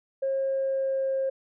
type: tone with pitch glide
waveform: sine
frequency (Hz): 539 to 535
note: C#5 to C5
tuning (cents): -49 to +38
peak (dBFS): -23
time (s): 0.22-1.3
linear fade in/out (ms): 10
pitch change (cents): -13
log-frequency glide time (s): 0.39-1.17
effects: tanh soft clip ceiling -20 dBFS